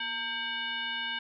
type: tone with frequency modulation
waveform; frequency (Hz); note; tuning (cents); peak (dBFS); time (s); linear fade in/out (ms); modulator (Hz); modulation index
sine; 2260; C#7; +33; -31; 0-1.19; 5; 673; 1.8
effects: none